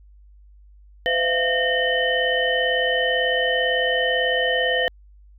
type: tone cluster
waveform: sine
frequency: 508 / 653 / 691 / 1837 / 3031 Hz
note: B4 / E5 / F5 / A#6 / F#7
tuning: +49 / -17 / -19 / -26 / +41 cents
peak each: -23 / -31 / -27 / -22 / -25 dBFS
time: 1.06-4.88 s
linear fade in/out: 0 ms
effects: added 50 Hz sine -46 dBFS peak until 5.38 s